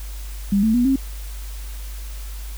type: tone with pitch steps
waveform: sine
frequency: 200 / 220.6 / 243.4 / 268.5 Hz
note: G3 / A3 / B3 / C4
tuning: +35 / +5 / -25 / +45 cents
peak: -14 dBFS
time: 0.52-0.96 s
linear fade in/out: 5 ms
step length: 110 ms
effects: added 50 Hz sine -29 dBFS peak until 2.57 s + white hiss -42 dBFS RMS until 2.57 s